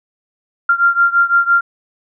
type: beating tone pair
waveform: sine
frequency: 1386 / 1391.9 Hz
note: F6 / F6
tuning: -14 / -6 cents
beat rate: 5.9 Hz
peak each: -12 / -14 dBFS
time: 0.69-1.61 s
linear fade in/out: 5 ms
effects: none